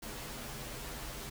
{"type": "noise with comb filter", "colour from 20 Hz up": "pink", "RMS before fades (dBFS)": -43, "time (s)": [0.02, 1.3], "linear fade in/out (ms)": 10, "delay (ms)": 11, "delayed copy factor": -0.95, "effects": []}